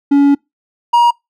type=tone pair in turn; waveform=triangle; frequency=282.5 / 950.2 Hz; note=C#4 / A#5; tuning=+33 / +33 cents; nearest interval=octave + major sixth; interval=2100 cents; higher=second; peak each=-4 dBFS; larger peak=neither; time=0.11-0.35 / 0.93-1.11 s; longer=first; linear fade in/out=10 ms; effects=noise-tail reverb RT60 0.2 s tail -26 dB re dry